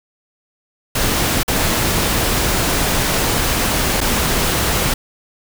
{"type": "noise with dropouts", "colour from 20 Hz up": "pink", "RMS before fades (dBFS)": -17, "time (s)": [0.95, 4.94], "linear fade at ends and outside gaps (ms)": 5, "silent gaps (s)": [[1.432, 1.479], [4.006, 4.012]], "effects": []}